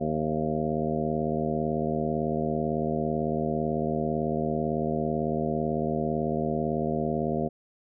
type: harmonic tone with a mistuned harmonic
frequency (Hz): 78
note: D#2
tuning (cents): +5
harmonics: 1 / 2 / 3 / 4 / 5 / 6 / 7 / 8 / 9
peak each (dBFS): -41 / -32 / -30 / -38 / -32 / -36 / -34 / -41 / -33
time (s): 0-7.49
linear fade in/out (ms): 20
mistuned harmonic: 9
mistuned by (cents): -36
effects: none